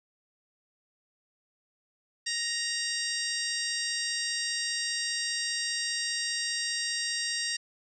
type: harmonic tone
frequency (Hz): 935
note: A#5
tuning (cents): +5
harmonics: 2 / 3 / 4 / 5 / 6 / 7 / 8 / 9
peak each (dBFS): -35 / -40 / -39 / -35 / -35 / -47 / -41 / -39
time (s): 2.26-7.57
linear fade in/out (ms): 10
effects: none